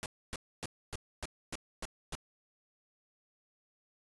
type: noise bursts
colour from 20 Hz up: pink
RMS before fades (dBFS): -39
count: 8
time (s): 0.03-2.152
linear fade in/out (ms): 0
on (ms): 29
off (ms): 270
effects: resampled to 24000 Hz